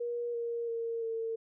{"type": "tone with pitch steps", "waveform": "sine", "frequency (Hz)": [476.8, 468.6, 460.6, 452.6], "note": ["A#4", "A#4", "A#4", "A4"], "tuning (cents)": [39, 9, -21, 49], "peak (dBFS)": -32, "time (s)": [0, 1.36], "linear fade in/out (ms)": 10, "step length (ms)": 340, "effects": []}